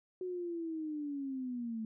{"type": "linear sweep", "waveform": "sine", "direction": "down", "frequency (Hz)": [370, 217.7], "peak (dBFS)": -36, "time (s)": [0.21, 1.85], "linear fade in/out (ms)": 2, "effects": []}